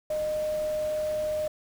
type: tone in noise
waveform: sine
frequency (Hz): 613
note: D#5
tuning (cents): -26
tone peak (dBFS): -26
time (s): 0.1-1.48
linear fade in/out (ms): 5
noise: pink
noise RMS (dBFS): -44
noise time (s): 0.1-1.48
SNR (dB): +15
effects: none